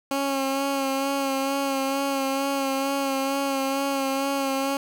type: tone with vibrato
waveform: 15% pulse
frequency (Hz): 273.2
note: C#4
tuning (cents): -25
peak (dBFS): -17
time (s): 0.11-4.77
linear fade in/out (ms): 2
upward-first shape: sine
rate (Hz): 2.2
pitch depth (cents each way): 26
effects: none